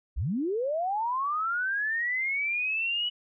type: linear sweep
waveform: sine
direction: up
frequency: 41.53 to 2960 Hz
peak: -26 dBFS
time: 0.16-3.1 s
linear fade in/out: 20 ms
effects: none